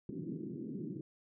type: band-pass noise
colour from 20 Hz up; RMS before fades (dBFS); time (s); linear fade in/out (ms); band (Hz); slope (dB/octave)
pink; -42; 0.09-1.01; 2; 140 to 370; 48
effects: none